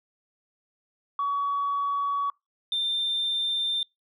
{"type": "tone pair in turn", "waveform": "sine", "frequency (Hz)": [1130, 3588], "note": ["C#6", "A7"], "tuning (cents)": [33, 33], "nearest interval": "octave + minor sixth", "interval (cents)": 2000, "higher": "second", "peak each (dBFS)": -23, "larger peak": "neither", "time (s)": [[1.19, 2.3], [2.72, 3.83]], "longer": "neither", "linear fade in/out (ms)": 2, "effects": ["noise-tail reverb RT60 0.2 s tail -25 dB re dry", "tanh soft clip ceiling -20 dBFS"]}